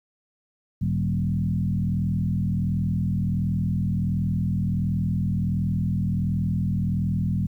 sine tone with frequency modulation, 143.9 Hz, D3, 35 cents flat, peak -21 dBFS, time 0.81-7.47 s, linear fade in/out 10 ms, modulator 41.4 Hz, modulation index 1.6, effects 10-bit

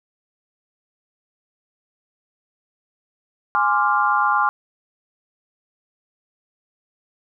sine chord, D half-diminished seventh, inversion second, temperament equal, 830.6 / 1046.5 / 1174.7 / 1396.9 Hz, Ab5 / C6 / D6 / F6, 0 / 0 / 0 / 0 cents, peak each -21 dBFS, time 3.55-4.49 s, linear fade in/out 0 ms, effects none

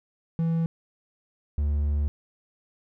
triangle tone pair in turn, 164.81 / 73.14 Hz, E3 / D2, 0 / -7 cents, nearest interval octave + major second, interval 1407 cents, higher first, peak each -20 dBFS, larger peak neither, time 0.39-0.66 / 1.58-2.08 s, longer second, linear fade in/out 0 ms, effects none

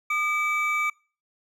triangle tone pair together, 1217.5 / 2300 Hz, D#6 / D7, -38 / -37 cents, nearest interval major seventh, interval 1101 cents, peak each -25 / -23 dBFS, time 0.1-0.9 s, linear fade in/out 5 ms, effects noise-tail reverb RT60 0.4 s tail -25 dB re dry

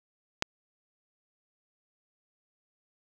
click, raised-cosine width 0.2 ms, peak -8 dBFS, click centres 0.424 s, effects none

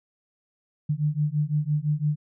sine beating tone pair, 146.83 / 152.73 Hz, D3 / D#3, 0 / -32 cents, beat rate 5.9 Hz, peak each -25 dBFS, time 0.89-2.16 s, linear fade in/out 10 ms, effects none

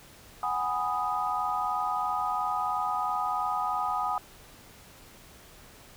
sine chord, G# minor seventh, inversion third, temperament equal with one note detuned, 740 / 823 / 987.8 / 1244.5 Hz, F#5 / G#5 / B5 / D#6, 0 / -16 / 0 / 0 cents, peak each -33 / -32 / -35 / -30 dBFS, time 0.43-4.18 s, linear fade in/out 2 ms, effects pink hiss -52 dBFS RMS until 5.96 s

